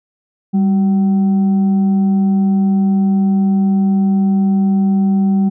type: tone with frequency modulation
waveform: sine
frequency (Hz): 196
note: G3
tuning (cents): 0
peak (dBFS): -10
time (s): 0.53-5.5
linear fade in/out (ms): 20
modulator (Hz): 568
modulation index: 0.2
effects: none